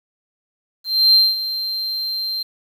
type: tone with ADSR envelope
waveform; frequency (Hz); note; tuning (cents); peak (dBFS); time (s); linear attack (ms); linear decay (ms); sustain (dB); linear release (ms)
triangle; 4151; C8; -15; -6; 0.84-2.43; 300; 210; -14; 9
effects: tanh soft clip ceiling -4 dBFS + 8-bit